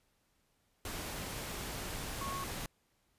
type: tone in noise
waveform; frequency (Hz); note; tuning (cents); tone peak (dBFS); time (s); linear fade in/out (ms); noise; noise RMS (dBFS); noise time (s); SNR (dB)
sine; 1100; C#6; -14; -39; 2.21-2.44; 2; pink; -41; 0.85-2.66; -1
effects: pink hiss -75 dBFS RMS until 3.18 s + resampled to 32000 Hz